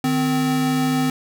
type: tone pair together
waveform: square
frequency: 153.6 / 258.1 Hz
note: D#3 / C4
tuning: -22 / -23 cents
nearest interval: major sixth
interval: 899 cents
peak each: -25 / -19 dBFS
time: 0.04-1.1 s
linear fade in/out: 2 ms
effects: none